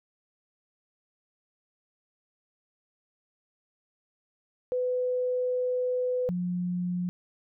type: tone pair in turn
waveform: sine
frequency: 501 / 178.31 Hz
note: B4 / F3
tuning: +25 / +36 cents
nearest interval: octave + tritone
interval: 1789 cents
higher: first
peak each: -25 / -27 dBFS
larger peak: first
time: 4.72-6.29 / 6.29-7.09 s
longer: first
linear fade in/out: 0 ms
effects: none